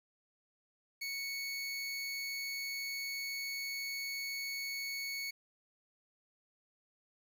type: tone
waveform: 25% pulse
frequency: 2217 Hz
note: C#7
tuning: in tune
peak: -34 dBFS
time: 1.01-5.31 s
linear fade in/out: 10 ms
effects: 11-bit